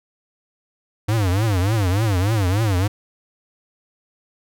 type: tone with vibrato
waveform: square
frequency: 100.5 Hz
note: G2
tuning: 44 cents sharp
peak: -17 dBFS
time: 1.08-2.88 s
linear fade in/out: 10 ms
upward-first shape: triangle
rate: 3.4 Hz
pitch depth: 260 cents each way
effects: none